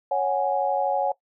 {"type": "chord", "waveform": "sine", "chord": "C# suspended fourth", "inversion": "none", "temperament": "just", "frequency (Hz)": [554.4, 739.2, 831.5], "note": ["C#5", "F#5", "G#5"], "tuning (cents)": [0, -2, 2], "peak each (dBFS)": -25, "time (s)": [0.11, 1.12], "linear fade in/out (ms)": 5, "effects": ["noise-tail reverb RT60 0.1 s tail -19 dB re dry"]}